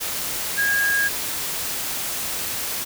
sine tone in noise, 1636 Hz, G#6, 26 cents flat, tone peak -18 dBFS, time 0.57-1.09 s, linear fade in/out 20 ms, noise white, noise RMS -27 dBFS, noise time 0-2.85 s, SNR +6 dB, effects none

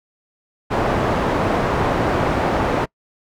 white low-pass noise, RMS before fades -19 dBFS, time 0.7-2.86 s, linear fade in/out 20 ms, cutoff 830 Hz, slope 12 dB/octave, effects noise-tail reverb RT60 0.1 s tail -25 dB re dry

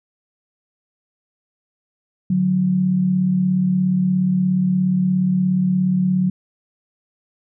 sine tone pair together, 148.03 / 185 Hz, D3 / F#3, +14 / 0 cents, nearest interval major third, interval 386 cents, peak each -24 / -15 dBFS, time 2.3-6.3 s, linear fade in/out 5 ms, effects none

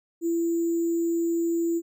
sine tone with sample-and-hold, 335.9 Hz, E4, 33 cents sharp, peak -22 dBFS, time 0.21-1.82 s, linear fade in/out 50 ms, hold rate 7350 Hz, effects none

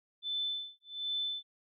sine tone with tremolo, 3520 Hz, A7, in tune, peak -31 dBFS, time 0.22-1.43 s, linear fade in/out 50 ms, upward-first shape sine, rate 1.3 Hz, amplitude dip 100%, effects none

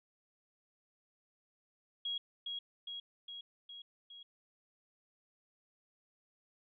sine tone with echo, 3300 Hz, G#7, 12 cents flat, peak -35 dBFS, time 2.05-2.18 s, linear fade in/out 5 ms, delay 410 ms, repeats 5, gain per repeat -3 dB, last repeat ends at 4.23 s, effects none

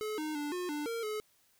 square tone with pitch steps, 428.7 / 307.7 / 293.4 / 359.9 / 296 / 460.7 / 427.3 Hz, A4 / D#4 / D4 / F#4 / D4 / A#4 / G#4, -45 / -19 / -2 / -48 / +14 / -20 / +49 cents, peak -35 dBFS, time 0.01-1.2 s, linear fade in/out 0 ms, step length 170 ms, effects white hiss -69 dBFS RMS until 1.59 s

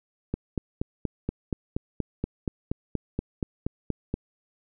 click train, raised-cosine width 3 ms, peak -14 dBFS, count 17, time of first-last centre 0.34-4.14 s, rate 4.21 Hz, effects none

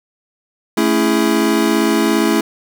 square chord, A major seventh, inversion none, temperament equal with one note detuned, 220 / 277.2 / 332.3 / 415.3 Hz, A3 / C#4 / E4 / G#4, 0 / 0 / +14 / 0 cents, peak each -18 / -20 / -17 / -21 dBFS, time 0.77-2.41 s, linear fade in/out 5 ms, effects none

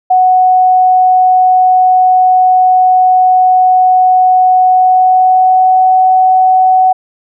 sine tone with pitch glide, 740 to 747.3 Hz, F#5 to F#5, 0 to +17 cents, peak -4 dBFS, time 0.1-6.93 s, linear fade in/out 10 ms, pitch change +17 cents, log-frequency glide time 4.68-5.94 s, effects none

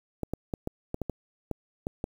clicks, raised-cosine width 2 ms, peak -17 dBFS, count 10, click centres 0.233 / 0.336 / 0.538 / 0.674 / 0.944 / 1.017 / 1.097 / 1.513 / 1.869 / 2.041 s, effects 8-bit

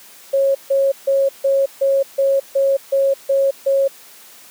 sine tone bursts, 547 Hz, C#5, 23 cents flat, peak -12 dBFS, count 10, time 0.33-3.88 s, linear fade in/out 10 ms, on 220 ms, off 150 ms, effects white hiss -43 dBFS RMS until 4.5 s + high-pass 200 Hz 12 dB/octave

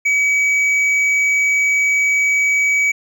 triangle tone with hard clipping, 2275 Hz, C#7, 44 cents sharp, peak -14 dBFS, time 0.05-2.92 s, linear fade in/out 10 ms, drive 8 dB, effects none

